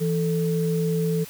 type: tone pair together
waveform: sine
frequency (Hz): 165.42 / 439.7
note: E3 / A4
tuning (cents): +6 / -1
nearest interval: octave + perfect fourth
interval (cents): 1693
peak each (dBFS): -22 / -25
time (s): 0-1.25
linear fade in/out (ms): 20
effects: white hiss -42 dBFS RMS until 1.29 s